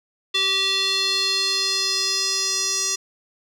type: tone with band-pass filter sweep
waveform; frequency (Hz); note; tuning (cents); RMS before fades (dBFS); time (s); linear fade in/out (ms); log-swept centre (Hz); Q
square; 385.8; G4; -28; -22; 0.34-2.96; 10; 3500 to 6000; 4.3
effects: none